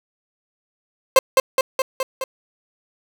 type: tone with echo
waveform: 30% pulse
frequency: 527 Hz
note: C5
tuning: 12 cents sharp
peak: -5 dBFS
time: 1.16-1.19 s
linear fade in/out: 2 ms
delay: 210 ms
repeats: 5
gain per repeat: -3 dB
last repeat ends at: 2.24 s
effects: none